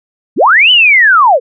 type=linear two-way sweep; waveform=sine; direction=up then down; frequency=138.59 to 3051 to 445.8 Hz; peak=-3 dBFS; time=0.36-1.4 s; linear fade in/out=50 ms; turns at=0.71 s; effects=none